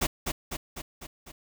pink noise with echo, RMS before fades -26 dBFS, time 0.01-0.07 s, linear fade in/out 10 ms, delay 250 ms, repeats 5, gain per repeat -4 dB, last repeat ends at 1.32 s, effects none

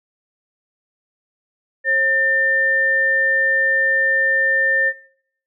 sine tone pair together, 535.9 / 1800 Hz, C5 / A6, +41 / +39 cents, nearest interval octave + major sixth, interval 2098 cents, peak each -24 / -15 dBFS, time 1.84-4.93 s, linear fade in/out 50 ms, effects noise-tail reverb RT60 0.6 s tail -18 dB re dry

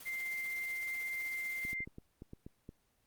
white noise with tremolo, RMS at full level -49 dBFS, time 0-1.74 s, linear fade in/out 5 ms, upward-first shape sine, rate 16 Hz, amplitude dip 45%
sine tone, 2093 Hz, C7, in tune, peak -36 dBFS, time 0.05-1.85 s, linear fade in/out 20 ms
clicks, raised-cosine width 3 ms, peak -34 dBFS, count 9, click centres 1.651 / 1.731 / 1.805 / 1.875 / 1.984 / 2.221 / 2.334 / 2.465 / 2.691 s
effects pink hiss -75 dBFS RMS until 3.06 s + Opus 24 kbps

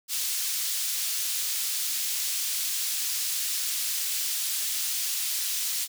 pink high-pass noise, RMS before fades -29 dBFS, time 0.08-5.88 s, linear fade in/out 50 ms, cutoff 4300 Hz, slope 12 dB/octave, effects none

